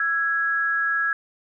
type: tone pair together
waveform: sine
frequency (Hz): 1338.4 / 1661.2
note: E6 / G#6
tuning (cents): +26 / 0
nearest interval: major third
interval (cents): 374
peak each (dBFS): -26 / -21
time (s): 0-1.13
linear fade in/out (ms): 2
effects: none